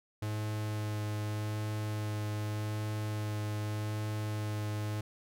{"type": "tone with vibrato", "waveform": "45% pulse", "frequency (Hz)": 106.2, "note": "G#2", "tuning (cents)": 39, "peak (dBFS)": -33, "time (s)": [0.22, 5.01], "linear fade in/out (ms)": 5, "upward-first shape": "sine", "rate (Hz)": 0.84, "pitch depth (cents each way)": 11, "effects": []}